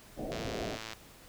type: low-pass noise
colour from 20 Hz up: white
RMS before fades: -38 dBFS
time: 0.16-0.79 s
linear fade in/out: 50 ms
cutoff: 740 Hz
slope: 96 dB/octave
type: click train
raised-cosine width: 0.2 ms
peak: -23 dBFS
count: 69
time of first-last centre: 0.32-0.933 s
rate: 111 Hz
effects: pink hiss -55 dBFS RMS until 1.28 s